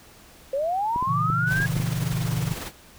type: linear sweep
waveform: sine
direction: up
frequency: 523.3 to 1661.2 Hz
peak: -22 dBFS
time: 0.53-1.66 s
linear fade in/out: 5 ms
type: clicks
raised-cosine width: 3 ms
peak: -20 dBFS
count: 6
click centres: 0.961 / 1.026 / 1.301 / 1.602 / 1.766 / 1.801 s
type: chord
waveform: sine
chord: A# diminished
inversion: none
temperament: equal with one note detuned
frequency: 116.54 / 138.59 / 165.58 Hz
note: A#2 / C#3 / E3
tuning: 0 / 0 / +8 cents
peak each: -28 dBFS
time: 1.07-2.53 s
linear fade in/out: 10 ms
type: noise with tremolo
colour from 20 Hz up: pink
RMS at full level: -32 dBFS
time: 1.46-2.72 s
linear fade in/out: 50 ms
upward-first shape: triangle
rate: 20 Hz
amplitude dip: 50%
effects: pink hiss -50 dBFS RMS until 2.98 s